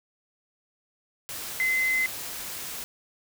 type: tone in noise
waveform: sine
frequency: 2051 Hz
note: C7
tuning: 35 cents flat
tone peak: -22 dBFS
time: 1.6-2.06 s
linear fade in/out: 0 ms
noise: white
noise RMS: -36 dBFS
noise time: 1.29-2.84 s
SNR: +11 dB
effects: none